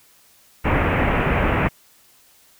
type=low-pass noise; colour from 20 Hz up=pink; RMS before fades=-19 dBFS; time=0.64-1.69 s; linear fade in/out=20 ms; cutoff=2600 Hz; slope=48 dB/octave; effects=white hiss -54 dBFS RMS until 2.59 s